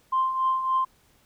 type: tone with tremolo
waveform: sine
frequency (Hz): 1046.5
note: C6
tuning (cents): 0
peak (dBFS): -18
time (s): 0.12-0.85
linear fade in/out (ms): 10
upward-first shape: triangle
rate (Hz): 3.5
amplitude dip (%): 65
effects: tanh soft clip ceiling -15 dBFS + pink hiss -62 dBFS RMS until 1.25 s